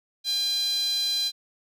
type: tone with high-pass filter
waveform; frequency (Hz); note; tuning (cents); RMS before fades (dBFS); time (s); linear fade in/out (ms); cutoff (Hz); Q
sawtooth; 807; G#5; -50; -26; 0.24-1.32; 50; 4100; 8.9
effects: none

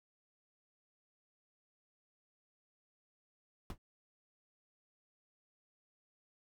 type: noise with exponential decay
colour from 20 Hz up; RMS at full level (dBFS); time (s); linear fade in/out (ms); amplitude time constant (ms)
brown; -34; 3.7-3.78; 1; 16
effects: none

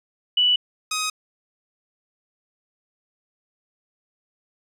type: tone pair in turn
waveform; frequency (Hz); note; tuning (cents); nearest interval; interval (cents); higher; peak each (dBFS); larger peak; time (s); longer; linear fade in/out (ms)
sine / 10% pulse; 2960 / 1257.5; F#7 / D#6; 0 / +18; octave + minor third; 1482; first; -15; neither; 0.37-0.56 / 0.91-1.1; neither; 5
effects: resampled to 32000 Hz

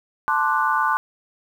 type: chord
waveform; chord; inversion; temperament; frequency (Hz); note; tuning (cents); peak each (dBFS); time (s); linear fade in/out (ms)
sine; D dominant seventh; second; equal; 880 / 1046.5 / 1174.7 / 1480; A5 / C6 / D6 / F#6; 0 / 0 / 0 / 0; -23; 0.28-0.97; 0
effects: 8-bit

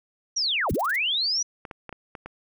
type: linear two-way sweep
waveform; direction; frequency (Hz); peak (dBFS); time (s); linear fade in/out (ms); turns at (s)
sine; down then up; 5940 to 35.09 to 5940; -22; 0.36-1.43; 10; 0.72
type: noise bursts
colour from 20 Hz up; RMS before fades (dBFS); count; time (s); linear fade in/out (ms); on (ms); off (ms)
blue; -39; 6; 0.69-0.963; 5; 23; 27
type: clicks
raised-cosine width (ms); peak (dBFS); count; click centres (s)
0.5; -22; 6; 1.652 / 1.712 / 1.893 / 1.927 / 2.152 / 2.26
effects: none

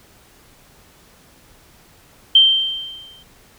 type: tone with exponential decay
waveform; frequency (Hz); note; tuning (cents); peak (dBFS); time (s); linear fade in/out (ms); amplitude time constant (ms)
sine; 3136; G7; 0; -5; 2.35-3.23; 5; 190
effects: pink hiss -50 dBFS RMS until 3.58 s

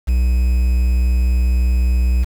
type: tone with quantisation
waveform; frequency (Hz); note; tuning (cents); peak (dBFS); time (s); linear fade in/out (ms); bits
triangle; 61.8; B1; +2; -10; 0.07-2.25; 20; 6
effects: none

